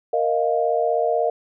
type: chord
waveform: sine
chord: Bb suspended fourth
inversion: none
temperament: equal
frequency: 466.2 / 622.3 / 698.5 Hz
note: Bb4 / Eb5 / F5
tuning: 0 / 0 / 0 cents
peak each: -22 dBFS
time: 0.13-1.3 s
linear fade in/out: 5 ms
effects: none